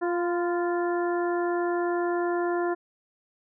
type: harmonic tone with a mistuned harmonic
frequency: 349.2 Hz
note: F4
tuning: in tune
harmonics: 1 / 2 / 3 / 4 / 5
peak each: -25 / -31 / -35 / -37 / -39 dBFS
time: 0.01-2.75 s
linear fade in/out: 20 ms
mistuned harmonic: 3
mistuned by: -28 cents
effects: none